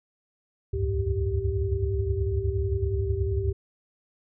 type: tone cluster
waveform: sine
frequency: 67.6 / 75.6 / 93.7 / 104.6 / 390.4 Hz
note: C#2 / D#2 / F#2 / G#2 / G4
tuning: -43 / -49 / +22 / +13 / -7 cents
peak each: -30 dBFS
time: 0.73-3.53 s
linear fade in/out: 10 ms
effects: none